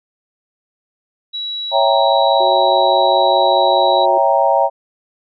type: tone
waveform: sine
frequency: 3900 Hz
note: B7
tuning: 23 cents flat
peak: -21 dBFS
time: 1.33-4.06 s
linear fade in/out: 20 ms
type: chord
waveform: sine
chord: C# diminished seventh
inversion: none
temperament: equal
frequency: 554.4 / 659.3 / 784 / 932.3 Hz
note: C#5 / E5 / G5 / Bb5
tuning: 0 / 0 / 0 / 0 cents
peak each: -16 dBFS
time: 1.71-4.7 s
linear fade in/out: 50 ms
type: tone with pitch glide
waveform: sine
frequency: 370 to 366 Hz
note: F#4 to F#4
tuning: 0 to -19 cents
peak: -22 dBFS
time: 2.4-4.18 s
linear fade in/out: 5 ms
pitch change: -19 cents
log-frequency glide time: 3.21-3.92 s
effects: none